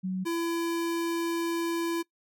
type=tone pair in turn; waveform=sine / square; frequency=186.5 / 336.2 Hz; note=F#3 / E4; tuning=+14 / +34 cents; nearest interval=minor seventh; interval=1020 cents; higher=second; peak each=-28 dBFS; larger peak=neither; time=0.03-0.25 / 0.25-2.03 s; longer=second; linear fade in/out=20 ms; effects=noise-tail reverb RT60 0.1 s tail -22 dB re dry